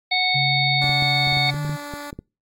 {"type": "harmonic tone", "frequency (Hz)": 738, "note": "F#5", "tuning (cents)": -5, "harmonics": [1, 3, 5, 6], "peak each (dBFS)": [-24, -21, -23, -25], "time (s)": [0.11, 1.51], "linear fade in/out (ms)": 10}
{"type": "tone with pitch glide", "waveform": "sine", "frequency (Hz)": [137.8, 149.41], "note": ["C#3", "D3"], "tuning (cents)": [-10, 30], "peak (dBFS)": -23, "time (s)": [0.34, 1.77], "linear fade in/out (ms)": 20, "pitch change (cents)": 140, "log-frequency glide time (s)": [1.52, 1.58]}
{"type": "tone", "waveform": "10% pulse", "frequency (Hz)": 290.2, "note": "D4", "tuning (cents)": -21, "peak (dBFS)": -23, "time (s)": [0.81, 2.11], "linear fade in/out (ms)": 10}
{"type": "clicks", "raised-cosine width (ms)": 3, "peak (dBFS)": -20, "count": 12, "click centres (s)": [0.842, 0.894, 1.024, 1.273, 1.325, 1.371, 1.543, 1.649, 1.695, 1.938, 2.129, 2.19]}
{"effects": ["noise-tail reverb RT60 0.3 s tail -26 dB re dry", "AAC 64 kbps"]}